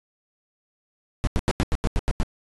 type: noise bursts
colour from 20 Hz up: brown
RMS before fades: -20 dBFS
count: 9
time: 1.24-2.232 s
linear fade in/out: 0 ms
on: 32 ms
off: 88 ms
effects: resampled to 24000 Hz